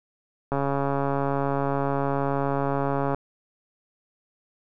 click train, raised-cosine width 1 ms, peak -12 dBFS, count 366, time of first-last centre 0.52-3.146 s, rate 139 Hz, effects none

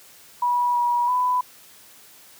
sine tone with pitch steps, 973 / 963 / 997 Hz, B5 / B5 / B5, -26 / -44 / +16 cents, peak -18 dBFS, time 0.42-1.41 s, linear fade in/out 5 ms, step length 330 ms, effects white hiss -49 dBFS RMS until 2.39 s + high-pass 80 Hz 12 dB/octave

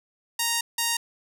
5% pulse tone pair in turn, 932.3 / 932.3 Hz, A#5 / A#5, 0 / 0 cents, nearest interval unison, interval 0 cents, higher neither, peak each -11 dBFS, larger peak neither, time 0.39-0.61 / 0.78-0.97 s, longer first, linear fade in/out 5 ms, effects none

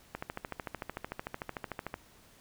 click train, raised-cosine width 0.5 ms, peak -21 dBFS, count 25, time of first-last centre 0.15-1.941 s, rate 13.4 Hz, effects pink hiss -60 dBFS RMS until 2.4 s

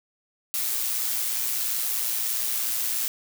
blue noise with amplitude modulation, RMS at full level -25 dBFS, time 0.54-3.08 s, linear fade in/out 0 ms, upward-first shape sine, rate 117 Hz, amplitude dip 40%, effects none

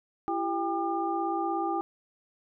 sine tone cluster, 335.7 / 392.3 / 799 / 1204 Hz, E4 / G4 / G5 / D6, +32 / +1 / +33 / +43 cents, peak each -31 / -37 / -30 / -35 dBFS, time 0.28-1.81 s, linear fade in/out 0 ms, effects none

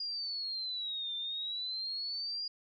sine exponential two-way sweep, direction down then up, 4856 to 3565 to 4856 Hz, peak -35 dBFS, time 0-2.48 s, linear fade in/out 5 ms, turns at 1.15 s, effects none

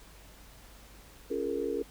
sine chord, Bb minor seventh, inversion first, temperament just, 279.7 / 349.6 / 419.5 / 466.2 Hz, Db4 / F4 / Ab4 / Bb4, +16 / +2 / +17 / 0 cents, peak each -37 / -37 / -34 / -34 dBFS, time 1.3-1.83 s, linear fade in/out 10 ms, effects added 50 Hz sine -54 dBFS peak until 1.9 s + pink hiss -55 dBFS RMS until 1.9 s

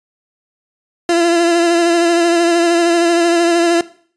30% pulse tone with vibrato, 340.5 Hz, F4, 44 cents flat, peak -8 dBFS, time 1.09-3.81 s, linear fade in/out 2 ms, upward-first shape sine, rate 13 Hz, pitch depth 32 cents each way, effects noise-tail reverb RT60 0.5 s tail -18 dB re dry + resampled to 22050 Hz

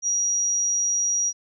sine tone, 5750 Hz, F8, 50 cents sharp, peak -20 dBFS, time 0.02-1.33 s, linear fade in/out 50 ms, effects none

